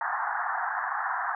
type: band-pass noise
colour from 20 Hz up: pink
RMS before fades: -30 dBFS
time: 0.01-1.35 s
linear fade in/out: 2 ms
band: 720 to 1800 Hz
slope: 96 dB/octave
effects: none